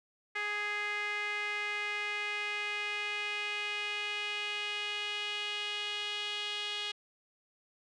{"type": "tone with band-pass filter sweep", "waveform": "sawtooth", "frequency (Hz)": 415.3, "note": "G#4", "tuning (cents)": 0, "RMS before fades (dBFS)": -36, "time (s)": [0.35, 6.92], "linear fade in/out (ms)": 10, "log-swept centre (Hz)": [2000, 3200], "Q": 3.6, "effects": ["resampled to 24000 Hz"]}